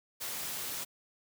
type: noise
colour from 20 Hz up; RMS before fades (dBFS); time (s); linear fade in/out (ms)
white; -38; 0.2-0.85; 20
effects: high-pass 80 Hz 12 dB/octave